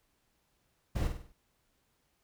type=noise with echo; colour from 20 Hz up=brown; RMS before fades=-30 dBFS; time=0.95-1.08 s; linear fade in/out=10 ms; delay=49 ms; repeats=5; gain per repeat=-6 dB; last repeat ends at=1.325 s; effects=pink hiss -75 dBFS RMS until 2.23 s

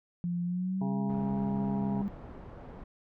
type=tone with pitch glide; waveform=sine; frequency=174.61 to 200.6 Hz; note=F3 to G3; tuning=0 to +40 cents; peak=-29 dBFS; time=0.24-2.08 s; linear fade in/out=0 ms; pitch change=+240 cents; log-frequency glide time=0.44-1 s
type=harmonic tone; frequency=136.1 Hz; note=C#3; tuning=31 cents flat; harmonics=1 / 2 / 3 / 5 / 6 / 7; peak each=-37 / -40 / -42 / -44 / -45 / -45 dBFS; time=0.81-2.02 s; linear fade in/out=5 ms
type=low-pass noise; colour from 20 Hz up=pink; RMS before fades=-46 dBFS; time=1.09-2.84 s; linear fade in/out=5 ms; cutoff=920 Hz; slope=12 dB/octave
effects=none

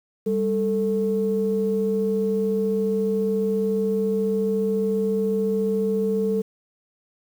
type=tone pair together; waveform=sine; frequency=197.86 / 442.9 Hz; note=G3 / A4; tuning=+16 / +11 cents; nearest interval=octave + major second; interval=1395 cents; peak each=-23 / -21 dBFS; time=0.26-6.42 s; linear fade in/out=10 ms; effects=tanh soft clip ceiling -12 dBFS + 8-bit

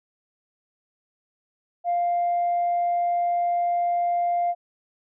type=tone; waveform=sine; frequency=698.5 Hz; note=F5; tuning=in tune; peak=-19 dBFS; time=1.84-4.55 s; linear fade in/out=50 ms; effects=tanh soft clip ceiling -17 dBFS

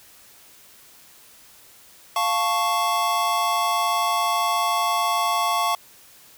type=chord; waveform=square; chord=F augmented; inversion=none; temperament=equal; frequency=698.5 / 880 / 1108.7 Hz; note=F5 / A5 / C#6; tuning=0 / 0 / 0 cents; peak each=-26 / -27 / -23 dBFS; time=2.16-5.75 s; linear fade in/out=2 ms; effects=white hiss -50 dBFS RMS until 6.37 s

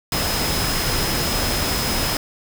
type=tone in noise; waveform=sine; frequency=5100 Hz; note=D#8; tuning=42 cents sharp; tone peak=-27 dBFS; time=0.12-2.17 s; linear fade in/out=2 ms; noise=pink; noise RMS=-22 dBFS; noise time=0.12-2.17 s; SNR=-8 dB; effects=none

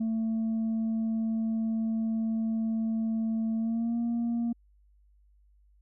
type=tone with pitch glide; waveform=sine; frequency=223.5 to 234.5 Hz; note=A3 to A#3; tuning=+27 to +11 cents; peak=-24 dBFS; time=0-4.53 s; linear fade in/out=10 ms; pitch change=+84 cents; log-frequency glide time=3.56-3.97 s; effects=tanh soft clip ceiling -25 dBFS + added 50 Hz sine -59 dBFS peak until 5.81 s

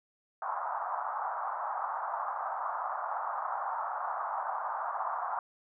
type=band-pass noise; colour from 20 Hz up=pink; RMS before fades=-35 dBFS; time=0.42-5.39 s; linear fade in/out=2 ms; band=720 to 1300 Hz; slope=48 dB/octave; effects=none

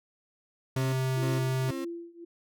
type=tone; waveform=square; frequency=130.81 Hz; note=C3; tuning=in tune; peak=-27 dBFS; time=0.76-1.71 s; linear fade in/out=5 ms
type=tone bursts; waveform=35% pulse; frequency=267.6 Hz; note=C4; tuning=39 cents sharp; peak=-33 dBFS; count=3; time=0.76-1.85 s; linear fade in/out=10 ms; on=170 ms; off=290 ms
type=tone with tremolo; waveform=sine; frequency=340.3 Hz; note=F4; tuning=45 cents flat; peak=-32 dBFS; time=1.16-2.25 s; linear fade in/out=10 ms; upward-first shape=triangle; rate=1.8 Hz; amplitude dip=95%
effects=none

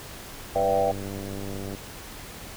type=chord; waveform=sine; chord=E minor seventh; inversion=second; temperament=equal with one note detuned; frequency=493.9 / 587.3 / 675.1 / 784 Hz; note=B4 / D5 / E5 / G5; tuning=0 / 0 / +41 / 0 cents; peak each=-26 dBFS; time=0.55-0.92 s; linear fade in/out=10 ms
type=click train; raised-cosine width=2 ms; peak=-23 dBFS; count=118; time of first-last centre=0.56-1.749 s; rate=98.4 Hz
effects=pink hiss -41 dBFS RMS until 2.56 s

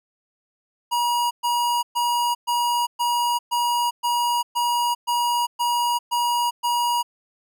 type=tone bursts; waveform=square; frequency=958 Hz; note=A#5; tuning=47 cents sharp; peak=-20 dBFS; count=12; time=0.91-7.03 s; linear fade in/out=20 ms; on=400 ms; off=120 ms; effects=none

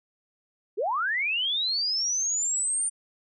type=linear sweep; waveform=sine; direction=up; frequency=349.2 to 9120 Hz; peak=-24 dBFS; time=0.77-2.9 s; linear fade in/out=20 ms; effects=none

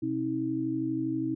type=tone cluster; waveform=sine; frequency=128.1 / 267.4 / 319.8 Hz; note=C3 / C4 / D#4; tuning=-36 / +38 / +48 cents; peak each=-37 / -33 / -29 dBFS; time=0.02-1.35 s; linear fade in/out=10 ms; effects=none

